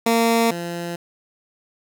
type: tone pair in turn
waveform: 15% pulse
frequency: 230 / 171.87 Hz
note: A#3 / F3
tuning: -23 / -27 cents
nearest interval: perfect fourth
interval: 504 cents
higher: first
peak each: -9 / -20 dBFS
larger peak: first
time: 0.06-0.51 / 0.51-0.96 s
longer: neither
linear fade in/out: 5 ms
effects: none